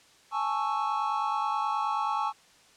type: chord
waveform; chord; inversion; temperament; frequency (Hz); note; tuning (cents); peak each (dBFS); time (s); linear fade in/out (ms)
triangle; A major seventh; third; equal; 830.6 / 880 / 1108.7 / 1318.5; G#5 / A5 / C#6 / E6; 0 / 0 / 0 / 0; -30 / -30 / -29 / -33; 0.31-2.33; 50
effects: white hiss -58 dBFS RMS until 2.76 s + low-pass 7000 Hz 12 dB/octave